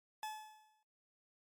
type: tone with exponential decay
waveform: 40% pulse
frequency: 861 Hz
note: A5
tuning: 38 cents flat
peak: -38 dBFS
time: 0.23-0.83 s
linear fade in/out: 1 ms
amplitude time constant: 130 ms
effects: noise-tail reverb RT60 0.3 s tail -21 dB re dry + MP3 64 kbps